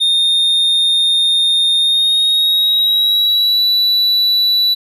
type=tone with pitch glide; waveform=triangle; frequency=3664 to 3950 Hz; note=A#7 to B7; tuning=-31 to 0 cents; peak=-9 dBFS; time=0-4.75 s; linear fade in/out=20 ms; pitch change=+131 cents; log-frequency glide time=1.78-3.63 s; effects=none